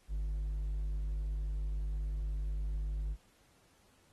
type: tone with hard clipping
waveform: sine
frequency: 50.6 Hz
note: G#1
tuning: 44 cents flat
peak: -34 dBFS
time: 0.08-3.17 s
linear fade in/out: 50 ms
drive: 3 dB
effects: pink hiss -68 dBFS RMS until 4.12 s + AAC 32 kbps